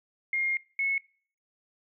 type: tone pair in turn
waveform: sine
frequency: 2129 / 2193 Hz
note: C7 / C#7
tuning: +30 / -19 cents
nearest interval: minor second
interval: 51 cents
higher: second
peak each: -25 dBFS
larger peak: neither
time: 0.33-0.57 / 0.79-0.98 s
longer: first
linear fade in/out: 2 ms
effects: noise-tail reverb RT60 0.5 s tail -23 dB re dry